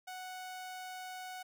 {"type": "tone", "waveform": "sawtooth", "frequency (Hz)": 740, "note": "F#5", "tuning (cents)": 0, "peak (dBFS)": -39, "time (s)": [0.07, 1.43], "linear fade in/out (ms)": 10, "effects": []}